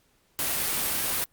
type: noise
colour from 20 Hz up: white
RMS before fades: -27 dBFS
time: 0.39-1.24 s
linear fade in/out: 0 ms
effects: pink hiss -66 dBFS RMS until 1.32 s + Opus 48 kbps